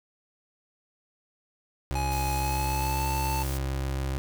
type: tone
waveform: 30% pulse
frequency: 67 Hz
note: C2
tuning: 42 cents sharp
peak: -25 dBFS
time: 1.91-4.18 s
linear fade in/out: 0 ms
type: tone with pitch glide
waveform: square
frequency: 840 to 884.8 Hz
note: G#5 to A5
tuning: +19 to +9 cents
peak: -30 dBFS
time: 1.95-3.43 s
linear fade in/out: 5 ms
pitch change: +90 cents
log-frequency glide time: 2.35-3.08 s
type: high-pass noise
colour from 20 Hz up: white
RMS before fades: -40 dBFS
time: 2.11-3.58 s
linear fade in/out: 10 ms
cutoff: 3600 Hz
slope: 12 dB/octave
effects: none